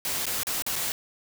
white noise with dropouts, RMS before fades -29 dBFS, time 0.05-0.92 s, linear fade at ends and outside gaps 1 ms, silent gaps 0.256-0.266 / 0.433-0.469 / 0.622-0.664 / 0.757-0.761 s, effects none

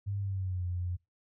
sine tone with pitch glide, 100 to 89.09 Hz, G2 to F2, +35 to +35 cents, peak -31 dBFS, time 0.06-0.97 s, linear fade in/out 20 ms, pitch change -200 cents, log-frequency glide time 0.2-0.64 s, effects noise-tail reverb RT60 0.2 s tail -22 dB re dry

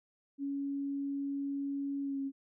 sine tone with pitch glide, 279.3 to 273.6 Hz, C#4 to C#4, +13 to -23 cents, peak -33 dBFS, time 0.38-2.32 s, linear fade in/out 50 ms, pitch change -36 cents, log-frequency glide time 2.02-2.2 s, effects none

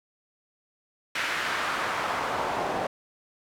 pink noise with band-pass filter sweep, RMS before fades -29 dBFS, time 1.15-2.87 s, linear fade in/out 5 ms, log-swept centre 2000 to 670 Hz, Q 1.4, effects none

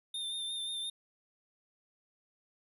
square tone with vibrato, 3609 Hz, A7, 43 cents sharp, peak -36 dBFS, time 0.14-0.9 s, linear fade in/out 5 ms, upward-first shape sine, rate 5.7 Hz, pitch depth 27 cents each way, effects none

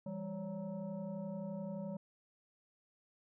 sine tone with frequency modulation, 199.8 Hz, G3, 33 cents sharp, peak -39 dBFS, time 0.06-1.97 s, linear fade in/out 5 ms, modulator 368 Hz, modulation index 1.1, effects none

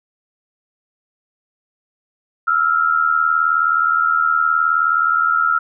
sine tone pair together, 1317.7 / 1396.9 Hz, E6 / F6, -1 / 0 cents, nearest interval minor second, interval 101 cents, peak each -16 dBFS, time 2.47-5.59 s, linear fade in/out 10 ms, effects none

